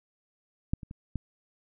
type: clicks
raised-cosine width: 5 ms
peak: -14 / -29 / -29 / -19 dBFS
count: 4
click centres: 0.735 / 0.832 / 0.911 / 1.157 s
effects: none